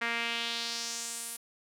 sawtooth tone with band-pass filter sweep, 233.1 Hz, A#3, in tune, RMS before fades -35 dBFS, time 0.01-1.37 s, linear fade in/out 10 ms, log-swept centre 1900 to 11000 Hz, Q 2.3, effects none

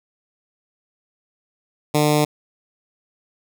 10% pulse tone with notch filter, 150 Hz, D3, 37 cents sharp, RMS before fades -17 dBFS, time 1.94-2.25 s, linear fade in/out 10 ms, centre 1600 Hz, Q 1.2, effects none

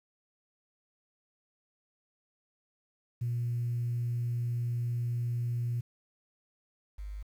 sine tone pair in turn, 119.6 / 50.47 Hz, A#2 / G#1, +45 / -49 cents, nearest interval octave + minor third, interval 1494 cents, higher first, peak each -28 / -37 dBFS, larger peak first, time 3.21-5.81 / 6.98-7.23 s, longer first, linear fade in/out 10 ms, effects tanh soft clip ceiling -25 dBFS + 10-bit

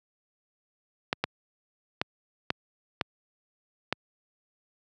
clicks, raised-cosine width 0.3 ms, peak -9 dBFS, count 6, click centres 1.129 / 1.24 / 2.015 / 2.504 / 3.012 / 3.926 s, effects high-pass 100 Hz 12 dB/octave

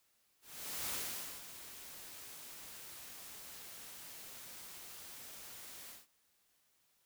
white noise with ADSR envelope, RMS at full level -39 dBFS, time 0.41-6.07 s, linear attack 490 ms, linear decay 510 ms, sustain -12 dB, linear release 170 ms, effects white hiss -75 dBFS RMS until 7.05 s

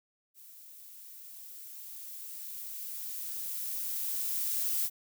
violet noise with level ramp, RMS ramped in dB -53 to -30 dBFS, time 0.34-4.9 s, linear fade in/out 50 ms, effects none

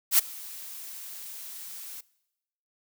blue noise with ADSR envelope, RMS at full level -17 dBFS, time 0.11-2.01 s, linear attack 74 ms, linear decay 16 ms, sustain -24 dB, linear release 8 ms, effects noise-tail reverb RT60 0.9 s tail -22 dB re dry

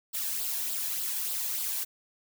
blue noise with flanger, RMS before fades -32 dBFS, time 0.13-1.85 s, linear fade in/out 20 ms, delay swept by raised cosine 0.23 to 1.23 ms, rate 3.4 Hz, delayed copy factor +0.5, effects none

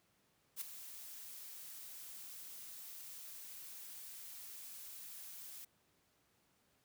blue noise with ADSR envelope, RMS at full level -40 dBFS, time 0.56-5.65 s, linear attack 53 ms, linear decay 6 ms, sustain -11 dB, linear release 6 ms, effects pink hiss -75 dBFS RMS until 6.84 s + high-pass 80 Hz 12 dB/octave

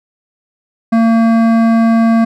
sine tone with hard clipping, 227.6 Hz, A#3, 41 cents flat, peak -9 dBFS, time 0.92-2.25 s, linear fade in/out 10 ms, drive 13 dB, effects none

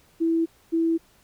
sine tone pair in turn, 329.3 / 329.3 Hz, E4 / E4, -2 / -2 cents, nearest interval unison, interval 0 cents, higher neither, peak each -19 dBFS, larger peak neither, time 0.2-0.46 / 0.72-0.98 s, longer neither, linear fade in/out 20 ms, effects pink hiss -59 dBFS RMS until 1.23 s

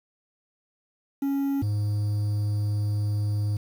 triangle tone pair in turn, 277.2 / 104.05 Hz, C#4 / G#2, 0 / +4 cents, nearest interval octave + perfect fourth, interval 1696 cents, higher first, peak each -21 / -21 dBFS, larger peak neither, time 1.22-1.62 / 1.62-3.57 s, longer second, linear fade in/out 5 ms, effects 8-bit

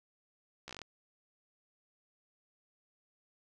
slowing click train, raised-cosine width 0.2 ms, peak -27 dBFS, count 8, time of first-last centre 0.68-0.817 s, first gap 14 ms, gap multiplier 1.11, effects none

